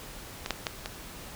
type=clicks; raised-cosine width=0.2 ms; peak=-15 / -10 / -11 / -16 dBFS; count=4; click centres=0.461 / 0.507 / 0.668 / 0.859 s; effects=pink hiss -44 dBFS RMS until 1.35 s